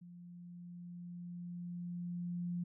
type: tone with level ramp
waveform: sine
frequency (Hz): 175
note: F3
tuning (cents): +4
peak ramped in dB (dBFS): -51 to -35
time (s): 0.01-2.64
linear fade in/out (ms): 10
effects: none